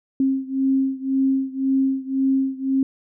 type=beating tone pair; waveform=sine; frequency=266.9 / 268.8 Hz; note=C4 / C4; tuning=+35 / +47 cents; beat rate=1.9 Hz; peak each=-20 / -22 dBFS; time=0.2-2.83 s; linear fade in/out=2 ms; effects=none